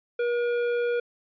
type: tone with hard clipping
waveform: triangle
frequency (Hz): 479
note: A#4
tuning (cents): +47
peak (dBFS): -25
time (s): 0.19-1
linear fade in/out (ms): 5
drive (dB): 14
effects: resampled to 11025 Hz